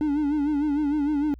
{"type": "tone with vibrato", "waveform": "triangle", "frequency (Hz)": 293.7, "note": "D4", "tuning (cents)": 0, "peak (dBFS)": -19, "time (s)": [0.01, 1.34], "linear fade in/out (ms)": 0, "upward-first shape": "sine", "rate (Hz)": 6.6, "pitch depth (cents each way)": 77, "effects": ["added 60 Hz sine -42 dBFS peak until 1.39 s"]}